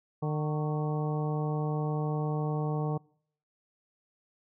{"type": "harmonic tone with a mistuned harmonic", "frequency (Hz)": 151.4, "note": "D#3", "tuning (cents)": -47, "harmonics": [1, 2, 3, 4, 5, 6, 7], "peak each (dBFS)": [-29, -39, -36, -43, -40, -44, -44], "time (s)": [0.22, 2.98], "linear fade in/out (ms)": 10, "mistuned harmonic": 7, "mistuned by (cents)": 74, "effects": ["noise-tail reverb RT60 0.6 s tail -25 dB re dry"]}